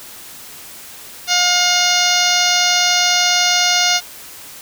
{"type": "harmonic tone", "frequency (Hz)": 714, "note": "F5", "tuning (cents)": 38, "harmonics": [1, 2, 3, 4, 5, 6, 7, 8, 9], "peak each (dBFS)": [-21, -21, -21, -21, -21, -21, -21, -21, -21], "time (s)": [1.27, 4.01], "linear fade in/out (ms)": 50, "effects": ["white hiss -36 dBFS RMS until 4.61 s"]}